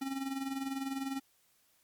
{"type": "tone with tremolo", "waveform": "square", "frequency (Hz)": 270, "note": "C#4", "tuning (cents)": -45, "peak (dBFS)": -33, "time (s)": [0.01, 1.2], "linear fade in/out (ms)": 10, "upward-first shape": "sine", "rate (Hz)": 20, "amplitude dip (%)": 60, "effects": ["white hiss -70 dBFS RMS until 1.83 s", "MP3 96 kbps"]}